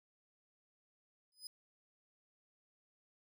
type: tone with exponential growth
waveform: sawtooth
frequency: 5010 Hz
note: D#8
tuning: 11 cents sharp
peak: -39 dBFS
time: 1.32-1.47 s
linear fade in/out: 2 ms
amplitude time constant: 31 ms
effects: none